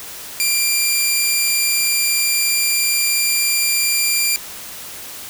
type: tone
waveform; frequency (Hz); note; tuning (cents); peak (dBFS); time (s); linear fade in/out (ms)
10% pulse; 2381; D7; +23; -6; 0.4-4.36; 0
effects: white hiss -33 dBFS RMS until 5.29 s